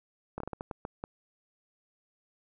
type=slowing click train; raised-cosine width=1 ms; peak=-22 dBFS; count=9; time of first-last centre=0.38-1.039 s; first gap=23 ms; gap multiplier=1.35; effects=none